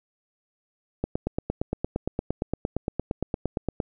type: click train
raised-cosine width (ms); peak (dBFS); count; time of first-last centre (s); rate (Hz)
2; -12; 25; 1.04-3.802; 8.69
effects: none